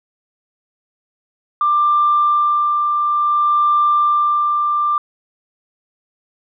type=tone with tremolo; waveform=sine; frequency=1186 Hz; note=D6; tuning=17 cents sharp; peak=-10 dBFS; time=1.61-4.98 s; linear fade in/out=2 ms; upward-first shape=sine; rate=0.57 Hz; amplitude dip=35%; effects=tanh soft clip ceiling -6 dBFS